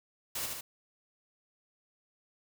white noise with echo, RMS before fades -36 dBFS, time 0.35-0.46 s, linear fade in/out 5 ms, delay 75 ms, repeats 2, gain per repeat -3 dB, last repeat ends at 0.61 s, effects none

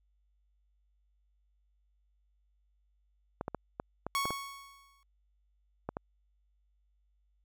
clicks, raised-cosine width 1 ms, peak -21 dBFS, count 9, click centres 3.411 / 3.481 / 3.547 / 3.799 / 4.066 / 4.255 / 4.306 / 5.89 / 5.969 s
sawtooth tone with exponential decay, 1108 Hz, C#6, 1 cent flat, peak -24 dBFS, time 4.15-5.03 s, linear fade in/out 0 ms, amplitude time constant 190 ms
effects added 50 Hz sine -69 dBFS peak until 7.44 s

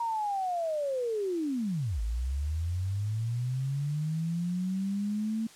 sine linear two-way sweep, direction down then up, 945 to 51.91 to 225.7 Hz, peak -28 dBFS, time 0-5.47 s, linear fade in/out 5 ms, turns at 2.01 s, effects white hiss -53 dBFS RMS until 5.55 s + low-pass 9000 Hz 12 dB/octave

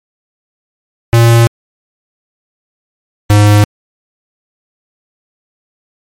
square tone pair in turn, 116.54 / 103.83 Hz, A#2 / G#2, 0 / 0 cents, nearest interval major second, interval 200 cents, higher first, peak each -4 dBFS, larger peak neither, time 1.13-1.47 / 3.3-3.64 s, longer neither, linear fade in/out 0 ms, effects MP3 64 kbps

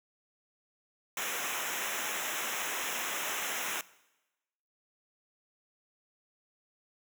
pink noise with comb filter, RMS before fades -35 dBFS, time 1.17-3.81 s, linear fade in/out 2 ms, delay 0.22 ms, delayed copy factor -0.95, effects noise-tail reverb RT60 1.0 s tail -20 dB re dry + high-pass 200 Hz 12 dB/octave

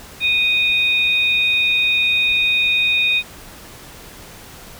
sine tone pair together, 2483 / 3710 Hz, D#7 / A#7, -4 / -9 cents, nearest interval perfect fifth, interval 695 cents, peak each -15 / -19 dBFS, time 0.2-3.23 s, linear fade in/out 50 ms, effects pink hiss -39 dBFS RMS until 4.79 s

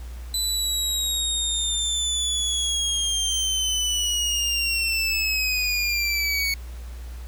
25% pulse linear sweep, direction down, 4004 to 2217 Hz, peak -18 dBFS, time 0.34-6.54 s, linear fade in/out 2 ms, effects added 60 Hz sine -33 dBFS peak until 7.27 s + pink hiss -49 dBFS RMS until 7.27 s

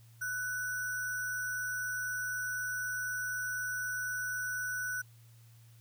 sine tone with sample-and-hold, 1488 Hz, F#6, 9 cents sharp, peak -33 dBFS, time 0.21-5.02 s, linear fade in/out 10 ms, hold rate 7350 Hz, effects added 115 Hz sine -55 dBFS peak until 5.8 s + white hiss -66 dBFS RMS until 5.8 s

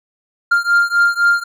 triangle beating tone pair, 1396.9 / 1400.8 Hz, F6 / F6, 0 / +5 cents, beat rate 3.9 Hz, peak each -12 / -13 dBFS, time 0.51-1.44 s, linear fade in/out 10 ms, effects none

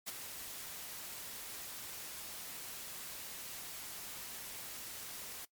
white noise with ADSR envelope, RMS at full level -39 dBFS, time 0.06-5.45 s, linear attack 23 ms, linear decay 21 ms, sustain -7 dB, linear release 3 ms, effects noise-tail reverb RT60 0.1 s tail -20 dB re dry + MP3 96 kbps

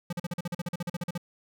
square tone bursts, 174.3 Hz, F3, 3 cents flat, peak -30 dBFS, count 16, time 0.1-1.178 s, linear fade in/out 5 ms, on 28 ms, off 42 ms, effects none

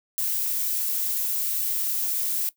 violet noise, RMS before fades -26 dBFS, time 0.18-2.49 s, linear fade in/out 0 ms, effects noise-tail reverb RT60 0.1 s tail -18 dB re dry

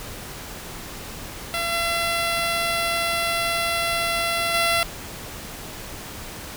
10% pulse tone with level steps, 678 Hz, E5, 49 cents sharp, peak -15 / -13 / -10 dBFS, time 1.54-4.83 s, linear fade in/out 0 ms, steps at 1.72 / 4.54 s, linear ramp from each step 2 ms, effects pink hiss -36 dBFS RMS until 6.56 s

